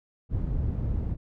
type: low-pass noise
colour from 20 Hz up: white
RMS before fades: -28 dBFS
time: 0.29-1.17 s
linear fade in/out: 50 ms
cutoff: 100 Hz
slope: 12 dB/octave
effects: none